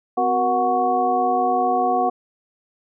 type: tone cluster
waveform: sine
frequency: 256.4 / 371.7 / 476.6 / 734 / 1113 Hz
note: C4 / F#4 / A#4 / F#5 / C#6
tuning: -35 / +8 / +38 / -14 / +7 cents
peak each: -27 / -27 / -26 / -18 / -26 dBFS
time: 0.17-2.1 s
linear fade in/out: 10 ms
effects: none